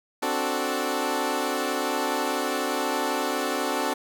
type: chord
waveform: 15% pulse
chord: D dominant seventh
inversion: third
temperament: equal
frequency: 261.6 / 293.7 / 370 / 440 Hz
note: C4 / D4 / F#4 / A4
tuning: 0 / 0 / 0 / 0 cents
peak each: -24 dBFS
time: 0.22-3.94 s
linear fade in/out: 10 ms
effects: none